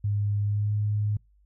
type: tone with pitch glide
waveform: sine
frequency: 102.7 to 104.68 Hz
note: G#2 to G#2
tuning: -19 to +14 cents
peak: -23 dBFS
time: 0.04-1.17 s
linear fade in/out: 5 ms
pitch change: +33 cents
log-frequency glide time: 0.44-0.72 s
effects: noise-tail reverb RT60 0.2 s tail -26 dB re dry + added 50 Hz sine -58 dBFS peak until 1.45 s